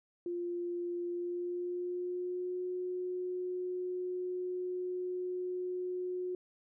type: tone with pitch glide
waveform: sine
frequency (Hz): 349.2 to 363.2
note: F4 to F#4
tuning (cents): 0 to -32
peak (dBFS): -34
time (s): 0.26-6.35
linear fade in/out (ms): 2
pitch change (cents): +68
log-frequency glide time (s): 1.06-2.63
effects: none